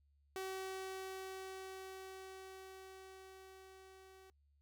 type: tone with level ramp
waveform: sawtooth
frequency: 380.3 Hz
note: F#4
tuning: 48 cents sharp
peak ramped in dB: -37 to -55 dBFS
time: 0.36-4.3 s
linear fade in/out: 0 ms
effects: noise-tail reverb RT60 0.1 s tail -24 dB re dry + added 71 Hz sine -70 dBFS peak until 4.61 s